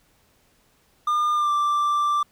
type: tone with pitch glide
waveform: triangle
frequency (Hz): 1207 to 1176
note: D6 to D6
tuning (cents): +47 to +2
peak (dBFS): -17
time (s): 1.07-2.23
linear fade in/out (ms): 5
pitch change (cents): -45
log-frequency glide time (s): 1.35-1.51
effects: pink hiss -62 dBFS RMS until 2.31 s